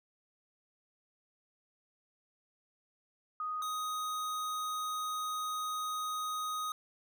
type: tone pair in turn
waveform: sine / square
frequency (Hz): 1244.5 / 1250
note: D#6 / D#6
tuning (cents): 0 / +8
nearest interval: unison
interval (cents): 8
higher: second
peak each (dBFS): -34 / -35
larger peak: first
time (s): 3.4-3.62 / 3.62-6.72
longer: second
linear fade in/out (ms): 2
effects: none